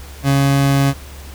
30% pulse tone, 138.59 Hz, C#3, in tune, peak -9 dBFS, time 0.23-0.94 s, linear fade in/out 50 ms, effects added 70 Hz sine -33 dBFS peak until 1.34 s + pink hiss -39 dBFS RMS until 1.34 s

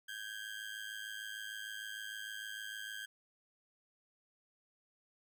30% pulse ring-modulated tone, 1600 Hz, G6, 35 cents sharp, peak -37 dBFS, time 0.08-3.06 s, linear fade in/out 10 ms, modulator 53.3 Hz, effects none

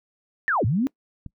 sine linear two-way sweep, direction down then up, 1864.7 to 92.1 to 284.2 Hz, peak -19 dBFS, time 0.48-0.87 s, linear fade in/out 0 ms, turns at 0.65 s
click, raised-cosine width 5 ms, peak -24 dBFS, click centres 1.263 s
effects noise-tail reverb RT60 0.1 s tail -23 dB re dry

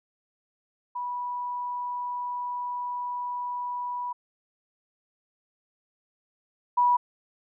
sine tone pair in turn, 980 / 976.6 Hz, B5 / B5, -14 / -20 cents, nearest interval unison, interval 6 cents, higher first, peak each -29 / -18 dBFS, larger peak second, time 0.95-4.13 / 6.77-6.97 s, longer first, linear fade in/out 10 ms, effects none

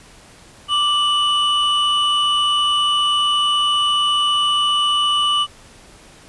triangle tone pair together, 1174.7 / 2960 Hz, D6 / F#7, 0 / 0 cents, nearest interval octave + major third, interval 1600 cents, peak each -17 / -15 dBFS, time 0.68-5.47 s, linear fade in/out 50 ms, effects pink hiss -45 dBFS RMS until 6.28 s + resampled to 24000 Hz

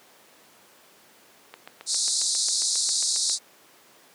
click train, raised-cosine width 0.3 ms, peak -23 dBFS, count 14, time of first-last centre 1.54-3.297 s, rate 7.4 Hz
pink band-pass noise, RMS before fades -25 dBFS, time 1.86-3.39 s, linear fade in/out 50 ms, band 3900 to 9600 Hz, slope 96 dB/octave
effects pink hiss -54 dBFS RMS until 4.14 s + high-pass 300 Hz 12 dB/octave

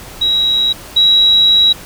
sine tone pair in turn, 3857 / 3873 Hz, B7 / B7, -42 / -35 cents, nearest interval unison, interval 7 cents, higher second, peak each -10 / -6 dBFS, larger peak second, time 0.21-0.73 / 0.96-1.73 s, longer second, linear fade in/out 10 ms, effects pink hiss -33 dBFS RMS until 1.85 s

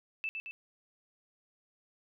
sine tone with echo, 2637 Hz, E7, in tune, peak -32 dBFS, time 0.24-0.29 s, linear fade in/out 0 ms, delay 110 ms, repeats 2, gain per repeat -4 dB, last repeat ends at 0.51 s, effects none

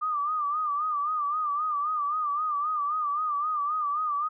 sine tone with vibrato, 1200 Hz, D6, 37 cents sharp, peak -25 dBFS, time 0.01-4.29 s, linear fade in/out 20 ms, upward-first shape sine, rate 3.8 Hz, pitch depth 84 cents each way, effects none

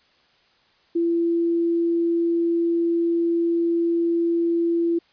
sine tone, 337.8 Hz, E4, 42 cents sharp, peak -18 dBFS, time 0.95-4.99 s, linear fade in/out 10 ms, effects white hiss -60 dBFS RMS until 5.12 s + resampled to 11025 Hz

